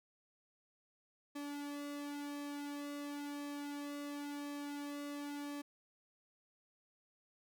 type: tone with flanger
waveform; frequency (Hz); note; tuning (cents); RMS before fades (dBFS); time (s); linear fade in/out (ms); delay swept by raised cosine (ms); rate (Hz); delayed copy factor
sawtooth; 288.3; D4; -32; -44; 1.35-5.62; 10; 1.4 to 2.24; 0.95; -0.75
effects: none